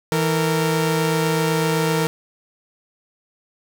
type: tone pair together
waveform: sawtooth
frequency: 162.67 / 460.1 Hz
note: E3 / A#4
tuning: -23 / -23 cents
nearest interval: octave + tritone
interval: 1800 cents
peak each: -16 / -17 dBFS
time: 0.12-2.07 s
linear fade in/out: 0 ms
effects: none